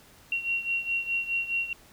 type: beating tone pair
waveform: sine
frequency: 2743 / 2747.8 Hz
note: F7 / F7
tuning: -32 / -29 cents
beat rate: 4.8 Hz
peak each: -28 / -32 dBFS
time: 0.32-1.73 s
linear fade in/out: 2 ms
effects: pink hiss -55 dBFS RMS until 1.92 s